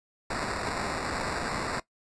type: noise with sample-and-hold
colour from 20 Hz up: blue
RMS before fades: -32 dBFS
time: 0.3-1.8 s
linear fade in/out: 5 ms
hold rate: 3150 Hz
effects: noise-tail reverb RT60 0.1 s tail -18 dB re dry + resampled to 22050 Hz